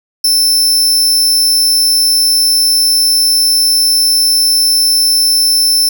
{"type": "tone", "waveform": "sawtooth", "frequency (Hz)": 5320, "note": "E8", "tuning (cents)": 15, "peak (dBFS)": -5, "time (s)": [0.24, 5.89], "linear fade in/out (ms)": 5, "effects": []}